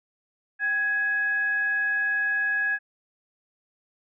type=tone with frequency modulation; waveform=sine; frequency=1667 Hz; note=G#6; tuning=6 cents sharp; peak=-22 dBFS; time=0.59-2.79 s; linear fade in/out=50 ms; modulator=883 Hz; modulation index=0.24; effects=none